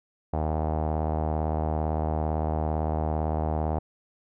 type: tone with low-pass filter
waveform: sawtooth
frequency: 77.78 Hz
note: D#2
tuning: in tune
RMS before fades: -27 dBFS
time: 0.33-3.79 s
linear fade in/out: 5 ms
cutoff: 760 Hz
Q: 3.7
effects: none